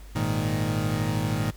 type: chord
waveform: 30% pulse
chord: Ab suspended second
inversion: none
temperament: equal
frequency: 103.83 / 116.54 / 155.56 Hz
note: Ab2 / Bb2 / Eb3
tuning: 0 / 0 / 0 cents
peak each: -26 dBFS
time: 0.15-1.51 s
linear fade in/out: 10 ms
effects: added 50 Hz sine -41 dBFS peak until 1.56 s + pink hiss -53 dBFS RMS until 1.56 s